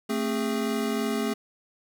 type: tone cluster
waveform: square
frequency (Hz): 222.2 / 265.3 / 410.6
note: A3 / C4 / G#4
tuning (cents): +17 / +24 / -20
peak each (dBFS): -29 / -32 / -31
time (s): 0.09-1.34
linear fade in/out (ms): 10
effects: none